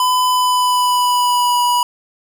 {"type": "tone with pitch glide", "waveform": "square", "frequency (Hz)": [1005, 975.3], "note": ["B5", "B5"], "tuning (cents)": [30, -22], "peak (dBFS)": -13, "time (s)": [0, 1.83], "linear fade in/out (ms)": 2, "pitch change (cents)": -52, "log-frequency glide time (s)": [0.28, 1.62], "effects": []}